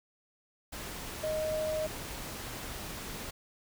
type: tone in noise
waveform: sine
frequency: 622.3 Hz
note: D#5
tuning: in tune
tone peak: -30 dBFS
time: 1.23-1.87 s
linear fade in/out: 10 ms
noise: pink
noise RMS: -41 dBFS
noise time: 0.72-3.31 s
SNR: +8 dB
effects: none